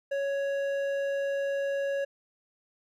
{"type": "tone with hard clipping", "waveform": "triangle", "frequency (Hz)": 556, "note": "C#5", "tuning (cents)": 5, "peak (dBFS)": -29, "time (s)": [0.11, 2.05], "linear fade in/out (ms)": 10, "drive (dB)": 12, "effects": []}